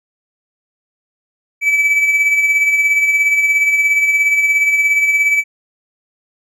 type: tone with tremolo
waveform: triangle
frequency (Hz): 2301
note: D7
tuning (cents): -36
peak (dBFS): -7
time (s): 1.61-5.44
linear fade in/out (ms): 50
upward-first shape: sine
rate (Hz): 17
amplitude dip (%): 45
effects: none